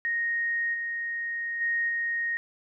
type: tone with level steps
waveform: sine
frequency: 1864.7 Hz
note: A#6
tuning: in tune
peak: -25 / -29 / -24 / -26 dBFS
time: 0.05-2.37 s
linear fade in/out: 0 ms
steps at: 0.73 / 1.6 / 1.88 s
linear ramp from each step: 20 ms
effects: none